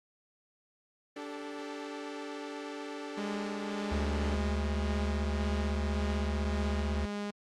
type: chord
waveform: sawtooth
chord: D suspended fourth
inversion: none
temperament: equal with one note detuned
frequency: 290.6 / 392 / 440 Hz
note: D4 / G4 / A4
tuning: -18 / 0 / 0 cents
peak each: -37 / -42 / -40 dBFS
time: 1.16-4.35 s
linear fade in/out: 5 ms
type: tone with tremolo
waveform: sawtooth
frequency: 205.2 Hz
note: G#3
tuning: 21 cents flat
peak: -30 dBFS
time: 3.17-7.31 s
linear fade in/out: 10 ms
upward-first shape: sine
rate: 1.8 Hz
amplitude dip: 30%
type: tone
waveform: square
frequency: 73.7 Hz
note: D2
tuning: 7 cents sharp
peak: -31 dBFS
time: 3.91-7.06 s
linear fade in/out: 10 ms
effects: low-pass 6000 Hz 12 dB/octave + Opus 32 kbps